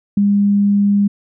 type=tone with ADSR envelope; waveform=sine; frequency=202.3 Hz; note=G#3; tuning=45 cents flat; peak=-7 dBFS; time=0.17-1.08 s; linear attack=6 ms; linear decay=4 ms; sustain=-3 dB; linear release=12 ms; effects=none